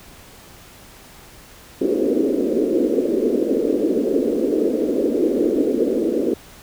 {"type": "band-pass noise", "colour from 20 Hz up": "pink", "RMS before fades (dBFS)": -19, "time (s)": [1.81, 6.34], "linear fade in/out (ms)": 5, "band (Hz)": [250, 500], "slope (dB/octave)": 48, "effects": ["pink hiss -44 dBFS RMS until 6.62 s"]}